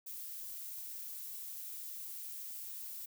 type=noise; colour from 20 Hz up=violet; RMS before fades=-45 dBFS; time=0.06-3.06 s; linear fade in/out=10 ms; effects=none